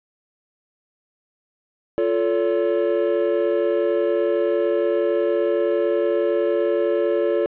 triangle chord, F augmented, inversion none, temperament equal with one note detuned, 349.2 / 440 / 566.7 Hz, F4 / A4 / C#5, 0 / 0 / +38 cents, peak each -20 dBFS, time 1.98-7.46 s, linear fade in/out 0 ms, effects resampled to 8000 Hz + 8-bit

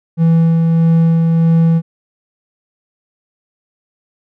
triangle tone with tremolo, 164.81 Hz, E3, in tune, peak -5 dBFS, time 0.17-1.82 s, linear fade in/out 50 ms, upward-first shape sine, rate 1.6 Hz, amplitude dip 25%, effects none

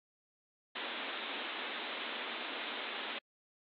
white band-pass noise, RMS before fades -41 dBFS, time 0.75-3.19 s, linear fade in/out 10 ms, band 220 to 3800 Hz, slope 96 dB/octave, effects AAC 64 kbps

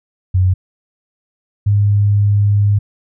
sine tone pair in turn, 92.5 / 102.3 Hz, F#2 / G#2, 0 / -26 cents, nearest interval major second, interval 174 cents, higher second, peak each -9 dBFS, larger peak neither, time 0.34-0.54 / 1.66-2.79 s, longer second, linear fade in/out 10 ms, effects none

